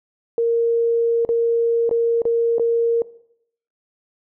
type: tone with dropouts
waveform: sine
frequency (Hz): 464.6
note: A#4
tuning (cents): -6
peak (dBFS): -15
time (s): 0.38-3.02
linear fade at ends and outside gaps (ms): 1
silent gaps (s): 1.25-1.29 / 1.893-1.911 / 2.219-2.253 / 2.583-2.596
effects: noise-tail reverb RT60 0.7 s tail -19 dB re dry